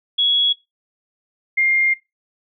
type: tone pair in turn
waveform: sine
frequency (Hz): 3349 / 2116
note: G#7 / C7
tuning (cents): +14 / +19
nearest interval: minor sixth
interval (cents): 795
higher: first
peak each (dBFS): -14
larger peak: neither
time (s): 0.18-0.53 / 1.57-1.94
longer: second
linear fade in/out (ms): 10
effects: noise-tail reverb RT60 0.2 s tail -18 dB re dry